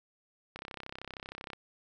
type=click train; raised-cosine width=0.3 ms; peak=-25 dBFS; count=33; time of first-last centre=0.56-1.533 s; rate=32.9 Hz; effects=none